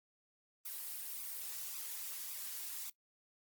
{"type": "noise with flanger", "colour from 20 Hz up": "blue", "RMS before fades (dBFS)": -44, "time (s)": [0.65, 2.9], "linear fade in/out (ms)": 5, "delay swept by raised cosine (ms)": [0.81, 5.91], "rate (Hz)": 1.8, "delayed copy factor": 0.75, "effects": ["noise-tail reverb RT60 0.1 s tail -20 dB re dry", "Opus 32 kbps"]}